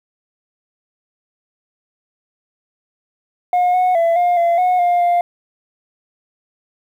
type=tone with pitch steps; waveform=sine; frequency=718 / 732 / 671 / 708 / 684 / 728 / 705 / 700 Hz; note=F5 / F#5 / E5 / F5 / F5 / F#5 / F5 / F5; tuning=+48 / -19 / +31 / +23 / -36 / -28 / +16 / +4 cents; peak=-9 dBFS; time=3.53-5.21 s; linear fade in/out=2 ms; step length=210 ms; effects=tanh soft clip ceiling -11 dBFS + 8-bit